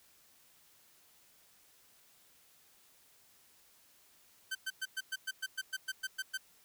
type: tone bursts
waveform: sawtooth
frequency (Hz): 1542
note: G6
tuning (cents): -29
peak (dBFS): -31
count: 13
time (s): 4.51-6.376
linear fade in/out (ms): 10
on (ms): 42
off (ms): 110
effects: white hiss -65 dBFS RMS until 6.64 s